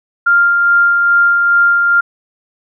sine tone with tremolo, 1396.9 Hz, F6, in tune, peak -6 dBFS, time 0.26-2.01 s, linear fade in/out 10 ms, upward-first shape sine, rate 2.4 Hz, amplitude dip 30%, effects none

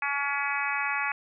harmonic tone, 282.7 Hz, C#4, 34 cents sharp, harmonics 3 / 4 / 5 / 6 / 7 / 8 / 9, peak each -34 / -34 / -34 / -34 / -34 / -34 / -34 dBFS, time 0.02-1.12 s, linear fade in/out 2 ms, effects none

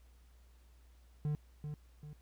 triangle tone with echo, 149.5 Hz, D3, 31 cents sharp, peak -30 dBFS, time 1.25-1.35 s, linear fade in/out 0 ms, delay 390 ms, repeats 2, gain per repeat -7 dB, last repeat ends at 2.13 s, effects added 60 Hz sine -59 dBFS peak until 2.21 s + pink hiss -72 dBFS RMS until 2.21 s

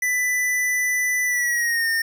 square tone with pitch glide, 1990 to 1824.8 Hz, B6 to A#6, +13 to -37 cents, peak -20 dBFS, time 0.02-2.02 s, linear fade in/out 5 ms, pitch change -150 cents, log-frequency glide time 1.25-1.89 s, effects none

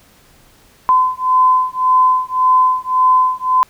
sine beating tone pair, 1020 / 1021.8 Hz, C6 / C6, -44 / -41 cents, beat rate 1.8 Hz, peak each -13 dBFS, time 0.89-3.63 s, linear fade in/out 0 ms, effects pink hiss -49 dBFS RMS until 3.69 s

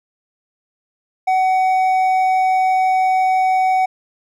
sine tone with hard clipping, 751 Hz, F#5, 26 cents sharp, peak -14 dBFS, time 1.27-3.86 s, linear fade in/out 10 ms, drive 5 dB, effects none

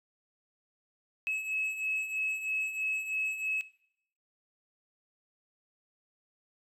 triangle beating tone pair, 2577 / 2580.1 Hz, E7 / E7, -40 / -38 cents, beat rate 3.1 Hz, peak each -35 / -29 dBFS, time 1.27-3.61 s, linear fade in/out 0 ms, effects noise-tail reverb RT60 0.7 s tail -20 dB re dry + tanh soft clip ceiling -26 dBFS

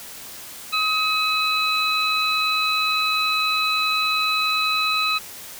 sine tone cluster, 1263 / 2554 / 3975 Hz, D#6 / D#7 / B7, +26 / +45 / +10 cents, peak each -23 dBFS, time 0.72-5.19 s, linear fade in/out 20 ms, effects white hiss -38 dBFS RMS until 5.59 s

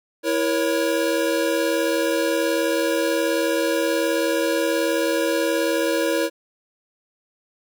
square chord, A# diminished, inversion second, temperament equal with one note detuned, 329.6 / 475.7 / 554.4 Hz, E4 / A#4 / C#5, 0 / +35 / 0 cents, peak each -24 / -25 / -24 dBFS, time 0.23-6.3 s, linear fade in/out 50 ms, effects none

